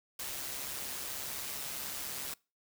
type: noise with amplitude modulation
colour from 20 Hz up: white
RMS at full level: -38 dBFS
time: 0.19-2.34 s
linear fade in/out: 5 ms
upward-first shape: sine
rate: 136 Hz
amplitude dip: 40%
effects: noise-tail reverb RT60 0.3 s tail -24 dB re dry